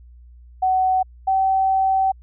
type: tone pair in turn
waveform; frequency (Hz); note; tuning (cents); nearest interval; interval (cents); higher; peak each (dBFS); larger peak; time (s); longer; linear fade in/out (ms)
sine; 750 / 767.5; F#5 / G5; +23 / -37; unison; 40; second; -15; neither; 0.62-1.03 / 1.27-2.12; second; 10
effects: added 60 Hz sine -42 dBFS peak until 2.22 s